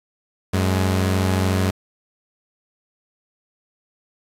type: tone pair together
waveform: sawtooth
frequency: 93.54 / 210 Hz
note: F#2 / G#3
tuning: +19 / +19 cents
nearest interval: octave + major second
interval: 1400 cents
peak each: -14 / -21 dBFS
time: 0.53-1.71 s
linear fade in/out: 10 ms
effects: resampled to 32000 Hz + 7-bit